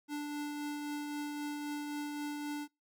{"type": "tone with tremolo", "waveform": "square", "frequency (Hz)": 293.7, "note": "D4", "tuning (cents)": 0, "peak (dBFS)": -36, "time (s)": [0.08, 2.68], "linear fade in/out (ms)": 50, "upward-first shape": "triangle", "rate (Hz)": 3.8, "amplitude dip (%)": 30, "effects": ["noise-tail reverb RT60 0.2 s tail -24 dB re dry"]}